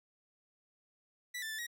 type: tone with pitch steps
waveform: sawtooth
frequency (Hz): 1965 / 1770 / 1755 / 1897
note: B6 / A6 / A6 / A#6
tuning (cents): -9 / +10 / -5 / +30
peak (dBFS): -35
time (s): 1.34-1.668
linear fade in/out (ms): 10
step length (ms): 82
effects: none